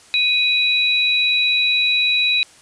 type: tone pair together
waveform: sine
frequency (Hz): 2489 / 3907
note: D#7 / B7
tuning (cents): 0 / -19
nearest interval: minor sixth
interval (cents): 781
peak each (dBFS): -17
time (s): 0.14-2.43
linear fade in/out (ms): 0
effects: white hiss -47 dBFS RMS until 2.61 s + resampled to 22050 Hz

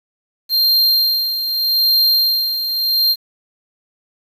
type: tone with tremolo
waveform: square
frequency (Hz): 4186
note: C8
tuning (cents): 0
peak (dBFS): -11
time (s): 0.49-3.16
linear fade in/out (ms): 50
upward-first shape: sine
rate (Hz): 0.82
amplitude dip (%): 60
effects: 7-bit

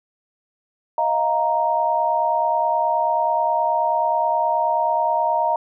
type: chord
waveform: sine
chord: Eb suspended second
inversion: none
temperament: equal with one note detuned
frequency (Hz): 629.1 / 698.5 / 932.3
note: Eb5 / F5 / Bb5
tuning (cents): +19 / 0 / 0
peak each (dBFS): -23 / -23 / -19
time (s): 0.98-5.56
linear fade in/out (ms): 2
effects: none

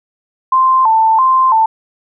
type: tone with vibrato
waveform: sine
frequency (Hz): 963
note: B5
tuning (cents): -44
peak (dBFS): -7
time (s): 0.52-1.66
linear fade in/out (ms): 5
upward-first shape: square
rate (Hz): 1.5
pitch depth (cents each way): 140
effects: none

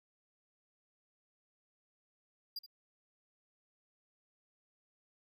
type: tone with echo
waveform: square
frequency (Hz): 4803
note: D8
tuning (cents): +38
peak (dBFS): -39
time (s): 2.56-2.59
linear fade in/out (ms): 5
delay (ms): 73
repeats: 1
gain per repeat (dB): -13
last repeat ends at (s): 2.663
effects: none

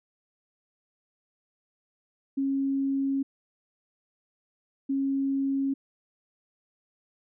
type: tone bursts at uneven times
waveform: sine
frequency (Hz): 273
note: C#4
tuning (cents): -26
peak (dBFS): -24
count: 2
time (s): 2.37-3.23 / 4.89-5.74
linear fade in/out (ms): 10
effects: none

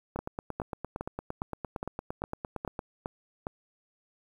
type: two click trains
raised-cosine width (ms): 1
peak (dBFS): -20 / -19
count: 24 / 9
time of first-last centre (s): 0.16-2.792 / 0.19-3.469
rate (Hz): 8.74 / 2.44
effects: 9-bit

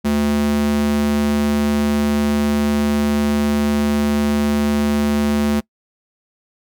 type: tone with high-pass filter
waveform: square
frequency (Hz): 73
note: D2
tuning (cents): -10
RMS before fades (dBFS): -17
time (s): 0.04-5.61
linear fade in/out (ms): 20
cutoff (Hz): 170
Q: 8.7
effects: noise-tail reverb RT60 0.1 s tail -24 dB re dry

